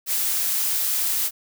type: noise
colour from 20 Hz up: blue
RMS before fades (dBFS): -23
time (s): 0.06-1.31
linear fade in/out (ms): 50
effects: none